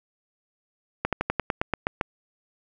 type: slowing click train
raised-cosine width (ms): 0.5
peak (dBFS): -8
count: 10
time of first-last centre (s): 1.05-2.012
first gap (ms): 77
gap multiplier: 1.08
effects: none